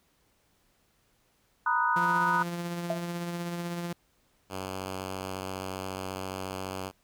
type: chord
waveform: sine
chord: B major seventh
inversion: third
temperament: equal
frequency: 932.3 / 987.8 / 1244.5 / 1480 Hz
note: A#5 / B5 / D#6 / F#6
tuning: 0 / 0 / 0 / 0 cents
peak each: -29 dBFS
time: 1.66-2.43 s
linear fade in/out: 5 ms
type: tone with tremolo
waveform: sawtooth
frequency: 172.7 Hz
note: F3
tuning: 19 cents flat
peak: -27 dBFS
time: 1.96-3.93 s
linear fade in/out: 5 ms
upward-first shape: triangle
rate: 16 Hz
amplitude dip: 35%
type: tone with exponential decay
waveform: sine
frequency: 659.3 Hz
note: E5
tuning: in tune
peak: -24 dBFS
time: 2.9-3.06 s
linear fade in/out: 2 ms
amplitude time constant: 34 ms
type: tone with vibrato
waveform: 5% pulse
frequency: 94.6 Hz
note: F#2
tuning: 39 cents sharp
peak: -23 dBFS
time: 4.49-6.92 s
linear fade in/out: 50 ms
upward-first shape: triangle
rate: 8.1 Hz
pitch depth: 11 cents each way
effects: pink hiss -69 dBFS RMS until 7.03 s